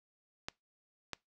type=clicks; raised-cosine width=0.2 ms; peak=-20 dBFS; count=2; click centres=0.485 / 1.133 s; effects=noise-tail reverb RT60 0.2 s tail -24 dB re dry